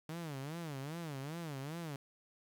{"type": "tone with vibrato", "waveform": "sawtooth", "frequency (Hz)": 151.3, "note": "D#3", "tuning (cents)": -48, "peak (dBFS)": -37, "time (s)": [0.09, 1.96], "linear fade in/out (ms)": 2, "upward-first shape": "sine", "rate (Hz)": 2.5, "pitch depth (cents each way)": 220, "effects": ["11-bit"]}